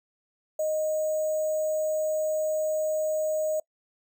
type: tone with sample-and-hold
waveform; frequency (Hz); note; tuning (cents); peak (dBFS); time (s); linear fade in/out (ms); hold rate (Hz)
sine; 620; D#5; -6; -24; 0.59-3.6; 5; 7350
effects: noise-tail reverb RT60 0.1 s tail -24 dB re dry